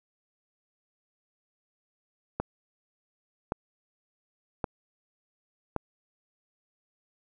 click train, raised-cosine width 1 ms, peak -14 dBFS, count 4, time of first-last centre 2.4-5.763 s, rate 0.892 Hz, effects none

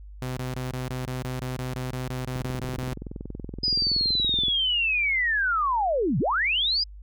sawtooth tone bursts, 127.6 Hz, C3, 43 cents flat, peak -25 dBFS, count 16, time 0.22-2.935 s, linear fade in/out 0 ms, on 150 ms, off 21 ms
click train, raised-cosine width 3 ms, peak -22 dBFS, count 46, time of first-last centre 2.36-4.483 s, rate 21.2 Hz
sine linear two-way sweep, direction down then up, 5020 to 110 to 5020 Hz, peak -21 dBFS, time 3.63-6.84 s, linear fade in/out 10 ms, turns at 6.19 s
effects added 50 Hz sine -40 dBFS peak until 7.02 s

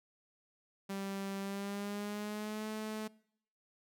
sawtooth tone with pitch glide, 196 to 216.2 Hz, G3 to A3, 0 to -30 cents, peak -34 dBFS, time 0.89-3.08 s, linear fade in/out 10 ms, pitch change +170 cents, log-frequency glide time 1.4-2.68 s, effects noise-tail reverb RT60 0.7 s tail -23 dB re dry

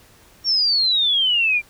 sine exponential sweep, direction down, 5588 to 2349 Hz, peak -15 dBFS, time 0.44-1.62 s, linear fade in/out 50 ms, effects pink hiss -51 dBFS RMS until 1.69 s

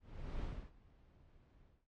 brown noise with ADSR envelope, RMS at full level -41 dBFS, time 0-1.87 s, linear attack 420 ms, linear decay 290 ms, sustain -23 dB, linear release 230 ms, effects low-pass 4000 Hz 12 dB/octave + MP3 64 kbps

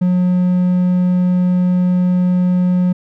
triangle tone, 180.5 Hz, F#3, 43 cents flat, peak -9 dBFS, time 0.01-2.93 s, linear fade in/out 10 ms, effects none

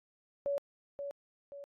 sine tone with echo, 565 Hz, C#5, 33 cents sharp, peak -30 dBFS, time 0.46-0.58 s, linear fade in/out 0 ms, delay 530 ms, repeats 2, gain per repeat -7 dB, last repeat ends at 1.64 s, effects AAC 48 kbps

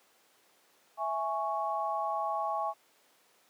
sine chord, C# minor, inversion first, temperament equal, 659.3 / 830.6 / 1108.7 Hz, E5 / G#5 / C#6, 0 / 0 / 0 cents, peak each -35 / -33 / -34 dBFS, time 0.97-2.74 s, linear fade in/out 50 ms, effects pink hiss -65 dBFS RMS until 3.49 s + high-pass 400 Hz 12 dB/octave

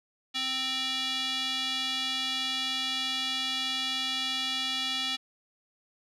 square tone with band-pass filter, 261.6 Hz, C4, in tune, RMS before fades -31 dBFS, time 0.34-5.17 s, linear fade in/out 20 ms, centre 3500 Hz, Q 3.5, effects none

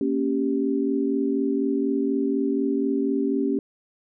sine chord, G diminished, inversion first, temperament equal, 233.1 / 277.2 / 392 Hz, Bb3 / Db4 / G4, 0 / 0 / 0 cents, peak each -27 / -23 / -26 dBFS, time 0.01-3.59 s, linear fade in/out 2 ms, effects none

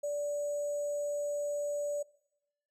sine tone with sample-and-hold, 582 Hz, D5, 16 cents flat, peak -31 dBFS, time 0.03-2.03 s, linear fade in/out 10 ms, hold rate 7350 Hz, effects noise-tail reverb RT60 0.8 s tail -20 dB re dry + low-pass 12000 Hz 12 dB/octave

